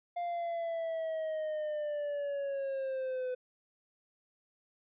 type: linear sweep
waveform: triangle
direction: down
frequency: 701 to 502 Hz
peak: -31 dBFS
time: 0.16-3.35 s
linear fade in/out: 10 ms
effects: resampled to 8000 Hz